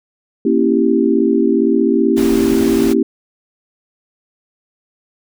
sine chord, A# diminished seventh, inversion none, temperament equal with one note detuned, 233.1 / 274 / 329.6 / 392 Hz, A#3 / C#4 / E4 / G4, 0 / -20 / 0 / 0 cents, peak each -16 dBFS, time 0.45-3.03 s, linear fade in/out 5 ms
pink noise, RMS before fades -26 dBFS, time 2.16-2.94 s, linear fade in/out 20 ms
effects none

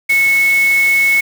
sine tone in noise, 2200 Hz, C#7, 14 cents flat, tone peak -9 dBFS, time 0.09-1.21 s, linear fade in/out 10 ms, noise white, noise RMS -26 dBFS, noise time 0.09-1.21 s, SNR +14 dB, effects none

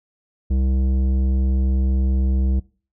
sine tone with tanh clipping, 65.41 Hz, C2, in tune, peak -18 dBFS, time 0.5-2.6 s, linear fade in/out 10 ms, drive 12 dB, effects noise-tail reverb RT60 0.4 s tail -22 dB re dry

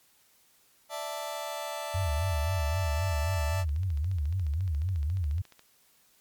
sawtooth chord, D suspended second, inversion none, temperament just, 587.3 / 660.7 / 881 Hz, D5 / E5 / A5, 0 / +4 / +2 cents, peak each -34 dBFS, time 0.89-3.65 s, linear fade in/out 50 ms
sine tone with vibrato, 82.9 Hz, E2, 10 cents sharp, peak -26 dBFS, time 1.94-5.42 s, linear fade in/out 10 ms, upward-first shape sine, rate 3.8 Hz, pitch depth 260 cents each way
click train, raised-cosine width 0.2 ms, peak -34 dBFS, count 33, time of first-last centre 3.34-5.594 s, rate 14.2 Hz
effects white hiss -64 dBFS RMS until 6.2 s + MP3 96 kbps

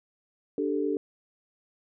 sine chord, D suspended fourth, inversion none, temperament just, 293.7 / 391.6 / 440.5 Hz, D4 / G4 / A4, 0 / -2 / +2 cents, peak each -29 / -30 / -30 dBFS, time 0.58-0.97 s, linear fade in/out 2 ms, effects none

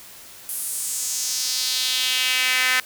sawtooth tone with high-pass filter sweep, 255.5 Hz, C4, 41 cents flat, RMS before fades -23 dBFS, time 0.49-2.8 s, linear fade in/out 2 ms, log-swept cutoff 11000 to 1800 Hz, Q 2.3, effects white hiss -43 dBFS RMS until 2.85 s

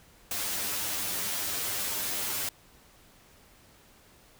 white noise with comb filter, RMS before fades -32 dBFS, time 0.31-2.49 s, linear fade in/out 2 ms, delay 10 ms, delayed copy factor +0.85, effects pink hiss -58 dBFS RMS until 4.39 s

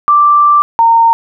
sine tone pair in turn, 1174.7 / 918.4 Hz, D6 / A#5, 0 / -26 cents, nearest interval major third, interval 426 cents, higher first, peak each -4 dBFS, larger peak neither, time 0.08-0.62 / 0.79-1.13 s, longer first, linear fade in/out 0 ms, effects none

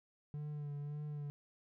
triangle tone with vibrato, 146.83 Hz, D3, in tune, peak -38 dBFS, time 0.34-1.3 s, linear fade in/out 0 ms, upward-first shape sine, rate 1.8 Hz, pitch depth 32 cents each way, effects none

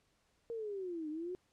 sine linear two-way sweep, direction down then up, 469.7 to 299.2 to 371.8 Hz, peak -38 dBFS, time 0.5-1.35 s, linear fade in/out 0 ms, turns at 1.09 s, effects pink hiss -75 dBFS RMS until 1.52 s + low-pass 9000 Hz 12 dB/octave

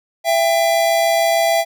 square tone pair together, 669 / 795.6 Hz, E5 / G5, +25 / +25 cents, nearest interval minor third, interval 300 cents, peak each -15 / -20 dBFS, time 0.24-1.65 s, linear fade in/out 50 ms, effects none

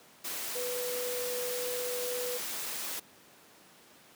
sine tone in noise, 493.9 Hz, B4, in tune, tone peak -34 dBFS, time 0.55-2.38 s, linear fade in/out 10 ms, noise white, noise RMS -37 dBFS, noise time 0.24-3 s, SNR 0 dB, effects pink hiss -57 dBFS RMS until 4.15 s + high-pass 200 Hz 12 dB/octave

